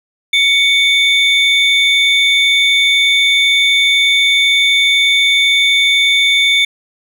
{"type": "tone pair together", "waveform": "triangle", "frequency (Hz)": [2236, 3549], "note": ["C#7", "A7"], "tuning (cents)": [14, 14], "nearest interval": "minor sixth", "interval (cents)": 800, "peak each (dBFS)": -10, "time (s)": [0.33, 6.65], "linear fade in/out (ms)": 5, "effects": []}